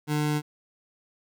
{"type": "tone", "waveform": "25% pulse", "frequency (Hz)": 149.9, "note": "D3", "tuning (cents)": 36, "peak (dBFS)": -20, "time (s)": [0.07, 0.42], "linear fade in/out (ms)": 50, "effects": []}